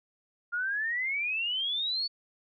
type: exponential sweep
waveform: sine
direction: up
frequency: 1396.9 to 4497 Hz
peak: -28 dBFS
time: 0.52-2.08 s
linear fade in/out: 20 ms
effects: none